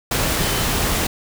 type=tone in noise; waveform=sine; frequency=3050 Hz; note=G7; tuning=48 cents flat; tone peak=-31 dBFS; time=0.42-0.63 s; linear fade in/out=5 ms; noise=pink; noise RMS=-20 dBFS; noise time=0.11-1.07 s; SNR=-14 dB; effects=none